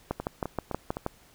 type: two click trains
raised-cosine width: 1 ms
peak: -14 / -18 dBFS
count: 7 / 4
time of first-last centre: 0.11-1.064 / 0.2-0.969 s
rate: 6.29 / 3.9 Hz
effects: pink hiss -58 dBFS RMS until 1.34 s